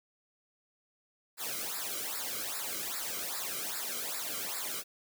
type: noise with flanger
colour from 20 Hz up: white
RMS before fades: -37 dBFS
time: 1.37-4.84 s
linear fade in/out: 50 ms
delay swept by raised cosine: 0.32 to 1.15 ms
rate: 2.5 Hz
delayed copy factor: -0.95
effects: none